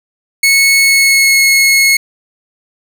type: tone with pitch glide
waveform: sawtooth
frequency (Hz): 2200 to 2177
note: C#7 to C#7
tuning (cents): -14 to -32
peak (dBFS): -3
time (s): 0.43-1.97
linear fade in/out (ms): 5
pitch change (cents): -18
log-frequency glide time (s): 0.77-1.4
effects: none